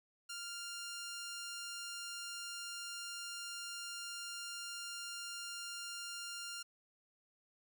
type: tone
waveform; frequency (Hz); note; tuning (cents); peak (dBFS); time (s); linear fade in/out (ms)
10% pulse; 1396.9; F6; 0; -35; 0.29-6.63; 10
effects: none